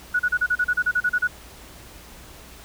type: tone bursts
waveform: sine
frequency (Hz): 1466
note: F#6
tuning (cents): -16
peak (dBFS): -17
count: 13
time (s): 0.14-1.275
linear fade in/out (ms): 10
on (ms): 55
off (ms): 35
effects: added 60 Hz sine -48 dBFS peak until 2.64 s + pink hiss -45 dBFS RMS until 2.64 s